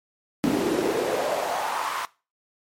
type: noise with high-pass filter sweep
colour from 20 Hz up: brown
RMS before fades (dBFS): -25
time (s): 0.44-2.05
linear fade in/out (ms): 0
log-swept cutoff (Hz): 260 to 1200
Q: 3.6
effects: noise-tail reverb RT60 0.3 s tail -20 dB re dry + MP3 64 kbps